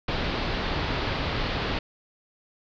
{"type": "low-pass noise", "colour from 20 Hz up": "pink", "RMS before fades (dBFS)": -28, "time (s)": [0.08, 1.79], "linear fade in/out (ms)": 5, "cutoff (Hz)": 4600, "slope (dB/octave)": 48, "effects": []}